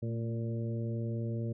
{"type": "harmonic tone with a mistuned harmonic", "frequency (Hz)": 115.6, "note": "A#2", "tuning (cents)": -14, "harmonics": [1, 2, 3, 4, 5], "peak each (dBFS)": [-33, -39, -43, -45, -47], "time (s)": [0.02, 1.53], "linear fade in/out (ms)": 10, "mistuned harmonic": 2, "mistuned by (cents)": -38, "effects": []}